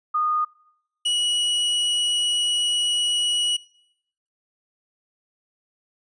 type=tone pair in turn; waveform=sine / 45% pulse; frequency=1229 / 2923 Hz; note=D#6 / F#7; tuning=-22 / -22 cents; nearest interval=octave + minor third; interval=1500 cents; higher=second; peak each=-19 dBFS; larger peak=neither; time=0.14-0.45 / 1.05-3.57 s; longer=second; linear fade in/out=10 ms; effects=noise-tail reverb RT60 0.8 s tail -24 dB re dry + resampled to 22050 Hz

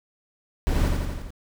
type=noise with echo; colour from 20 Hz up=brown; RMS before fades=-22 dBFS; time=0.67-0.88 s; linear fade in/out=0 ms; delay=85 ms; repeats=5; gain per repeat=-3 dB; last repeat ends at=1.305 s; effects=none

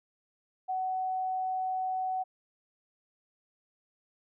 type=tone; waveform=sine; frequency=749 Hz; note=F#5; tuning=21 cents sharp; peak=-29 dBFS; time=0.68-2.24 s; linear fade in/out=20 ms; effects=none

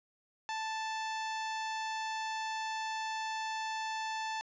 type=tone; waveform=sawtooth; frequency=880 Hz; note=A5; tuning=in tune; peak=-31 dBFS; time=0.49-4.41 s; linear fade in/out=0 ms; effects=resampled to 16000 Hz + 11-bit

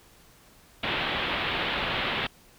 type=low-pass noise; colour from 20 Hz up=white; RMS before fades=-29 dBFS; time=0.83-2.27 s; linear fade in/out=5 ms; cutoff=3600 Hz; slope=48 dB/octave; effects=pink hiss -56 dBFS RMS until 2.58 s

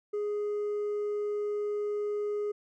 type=tone with hard clipping; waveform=triangle; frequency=415.3 Hz; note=G#4; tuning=in tune; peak=-28 dBFS; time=0.13-2.52 s; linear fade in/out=10 ms; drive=1 dB; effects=none

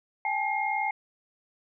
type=tone cluster; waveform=sine; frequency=799 / 859 / 2134 Hz; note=G5 / A5 / C7; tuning=+33 / -42 / +34 cents; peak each=-30 dBFS; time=0.25-0.91 s; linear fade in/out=2 ms; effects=none

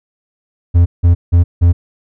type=tone bursts; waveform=triangle; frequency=86.4 Hz; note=F2; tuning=18 cents flat; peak=-3 dBFS; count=4; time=0.74-1.73 s; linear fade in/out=20 ms; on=120 ms; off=170 ms; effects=none

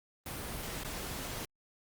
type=noise with dropouts; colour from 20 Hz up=pink; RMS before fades=-40 dBFS; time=0.26-1.45 s; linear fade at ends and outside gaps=1 ms; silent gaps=0.835-0.847 s; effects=Opus 32 kbps

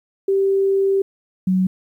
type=tone pair in turn; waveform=sine; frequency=390.3 / 186.34 Hz; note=G4 / F#3; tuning=-8 / +13 cents; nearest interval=octave + minor second; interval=1279 cents; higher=first; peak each=-14 dBFS; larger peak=neither; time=0.28-1.02 / 1.47-1.67 s; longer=first; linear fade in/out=5 ms; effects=9-bit

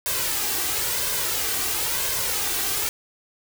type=noise with flanger; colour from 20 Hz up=white; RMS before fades=-25 dBFS; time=0.06-2.89 s; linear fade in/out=0 ms; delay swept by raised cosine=1.9 to 2.61 ms; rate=0.99 Hz; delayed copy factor=+0.55; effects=none

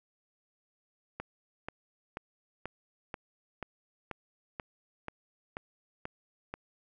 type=click train; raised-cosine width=0.5 ms; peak=-22 dBFS; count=12; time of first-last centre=1.2-6.54 s; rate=2.06 Hz; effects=none

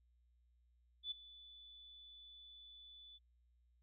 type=tone with ADSR envelope; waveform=sine; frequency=3479 Hz; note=A7; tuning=20 cents flat; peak=-38 dBFS; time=1.03-3.19 s; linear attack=82 ms; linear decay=12 ms; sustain=-18 dB; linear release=31 ms; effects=added 60 Hz sine -70 dBFS peak until 3.82 s

